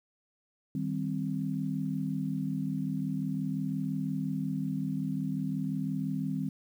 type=chord; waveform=sine; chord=C minor; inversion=first; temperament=equal; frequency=155.56 / 196 / 261.6 Hz; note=Eb3 / G3 / C4; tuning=0 / 0 / 0 cents; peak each=-34 dBFS; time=0.75-6.49 s; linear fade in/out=2 ms; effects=10-bit